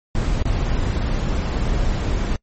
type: noise with dropouts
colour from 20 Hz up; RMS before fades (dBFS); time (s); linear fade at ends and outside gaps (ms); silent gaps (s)
brown; -20; 0.15-2.36; 2; 0.426-0.453
effects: noise-tail reverb RT60 0.1 s tail -25 dB re dry + MP3 32 kbps